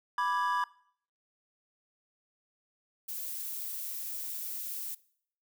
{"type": "chord", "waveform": "triangle", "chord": "G# diminished", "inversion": "first", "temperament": "equal", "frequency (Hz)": [987.8, 1174.7, 1661.2], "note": ["B5", "D6", "G#6"], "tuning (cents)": [0, 0, 0], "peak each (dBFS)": [-28, -31, -33], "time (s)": [0.18, 0.64], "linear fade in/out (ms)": 2}
{"type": "noise", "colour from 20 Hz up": "violet", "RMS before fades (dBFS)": -38, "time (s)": [3.08, 4.95], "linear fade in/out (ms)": 10}
{"effects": ["noise-tail reverb RT60 0.6 s tail -21 dB re dry"]}